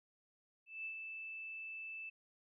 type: tone with ADSR envelope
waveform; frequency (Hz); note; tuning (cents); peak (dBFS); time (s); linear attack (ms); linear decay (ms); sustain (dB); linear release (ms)
sine; 2637; E7; 0; -40; 0.66-2.1; 190; 87; -4; 12
effects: none